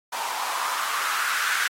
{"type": "noise with band-pass filter sweep", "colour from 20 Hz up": "blue", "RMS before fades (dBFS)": -27, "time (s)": [0.12, 1.68], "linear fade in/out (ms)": 10, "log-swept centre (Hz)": [850, 1600], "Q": 4.7, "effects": ["AAC 48 kbps"]}